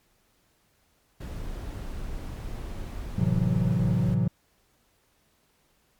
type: noise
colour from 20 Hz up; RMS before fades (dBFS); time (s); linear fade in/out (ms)
brown; -35; 1.2-4.15; 10
type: chord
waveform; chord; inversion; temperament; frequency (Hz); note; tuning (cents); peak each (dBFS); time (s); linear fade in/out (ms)
triangle; F# half-diminished seventh; first; equal; 110 / 130.81 / 164.81 / 185; A2 / C3 / E3 / F#3; 0 / 0 / 0 / 0; -25; 3.18-4.28; 5
effects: pink hiss -67 dBFS RMS until 5.99 s + MP3 96 kbps